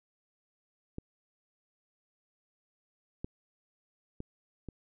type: clicks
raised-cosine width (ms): 3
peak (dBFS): -25 / -23 / -26 / -28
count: 4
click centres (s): 0.984 / 3.245 / 4.204 / 4.687
effects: none